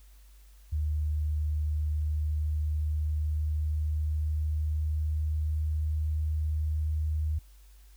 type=tone with pitch glide; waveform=sine; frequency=75.9 to 77.14 Hz; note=D#2 to D#2; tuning=-42 to -14 cents; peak=-26 dBFS; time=0.72-7.39 s; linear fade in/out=10 ms; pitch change=+28 cents; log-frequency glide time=1.56-5.92 s; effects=added 50 Hz sine -51 dBFS peak until 7.96 s + white hiss -64 dBFS RMS until 7.96 s